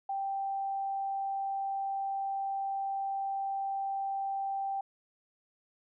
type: tone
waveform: sine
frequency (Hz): 784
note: G5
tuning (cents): 0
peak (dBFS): -31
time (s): 0.09-4.81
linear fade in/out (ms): 5
effects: none